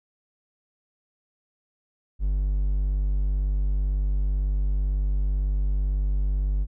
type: tone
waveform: triangle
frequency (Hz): 49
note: G1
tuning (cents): 0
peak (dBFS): -19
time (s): 2.19-6.67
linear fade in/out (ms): 50
effects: none